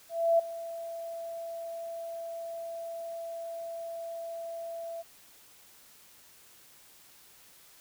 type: tone with ADSR envelope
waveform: sine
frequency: 669 Hz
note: E5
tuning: 25 cents sharp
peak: -19 dBFS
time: 0.09-5.03 s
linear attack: 300 ms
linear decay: 9 ms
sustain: -17 dB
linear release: 25 ms
effects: white hiss -57 dBFS RMS until 7.8 s